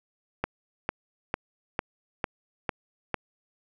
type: click train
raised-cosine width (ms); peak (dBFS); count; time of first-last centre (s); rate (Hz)
0.5; -11; 7; 0.44-3.143; 2.22
effects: none